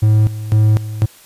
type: tone with tremolo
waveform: triangle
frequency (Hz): 107.7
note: A2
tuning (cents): -37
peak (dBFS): -6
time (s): 0.02-1.06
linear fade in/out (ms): 10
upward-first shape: square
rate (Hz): 2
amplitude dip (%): 80
effects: white hiss -44 dBFS RMS until 1.25 s + resampled to 32000 Hz